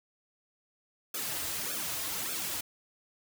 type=noise with flanger; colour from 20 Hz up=white; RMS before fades=-35 dBFS; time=1.14-2.61 s; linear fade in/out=5 ms; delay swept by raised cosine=1 to 5.3 ms; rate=1.7 Hz; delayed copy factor=-1; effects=none